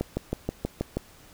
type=click train; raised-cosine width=2 ms; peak=-13 dBFS; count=7; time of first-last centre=0.01-0.97 s; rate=6.25 Hz; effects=pink hiss -53 dBFS RMS until 1.33 s